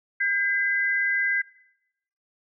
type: tone pair together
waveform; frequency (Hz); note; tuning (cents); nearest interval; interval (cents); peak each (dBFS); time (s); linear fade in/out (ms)
sine; 1603 / 2020; G6 / B6; +38 / +39; major third; 401; -24; 0.2-1.42; 10
effects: noise-tail reverb RT60 0.8 s tail -18 dB re dry